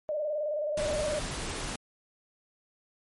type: tone with vibrato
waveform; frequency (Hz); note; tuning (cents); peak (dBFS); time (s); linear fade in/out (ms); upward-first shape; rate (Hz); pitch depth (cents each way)
sine; 601; D5; +40; -28; 0.09-1.19; 0; square; 19; 49
type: noise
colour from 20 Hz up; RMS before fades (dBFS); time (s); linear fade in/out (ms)
pink; -35; 0.77-1.76; 5
effects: MP3 48 kbps